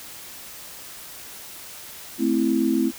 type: chord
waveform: sine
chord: A minor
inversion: none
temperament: equal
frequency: 220 / 261.6 / 329.6 Hz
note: A3 / C4 / E4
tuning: 0 / 0 / 0 cents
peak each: -24 / -22 / -22 dBFS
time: 2.18-2.92 s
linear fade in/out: 50 ms
effects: white hiss -40 dBFS RMS until 2.98 s